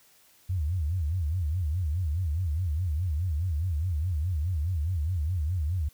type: tone with vibrato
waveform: sine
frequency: 82.8 Hz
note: E2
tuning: 8 cents sharp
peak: -25 dBFS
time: 0.49-5.89 s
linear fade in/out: 10 ms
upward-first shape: sine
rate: 4.8 Hz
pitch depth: 230 cents each way
effects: white hiss -60 dBFS RMS until 5.93 s